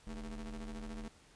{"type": "ring-modulated tone", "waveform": "40% pulse", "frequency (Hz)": 89.9, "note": "F#2", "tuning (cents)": -49, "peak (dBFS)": -38, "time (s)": [0.07, 1.08], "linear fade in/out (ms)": 0, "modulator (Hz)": 128, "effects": ["pink hiss -63 dBFS RMS until 1.35 s", "resampled to 22050 Hz"]}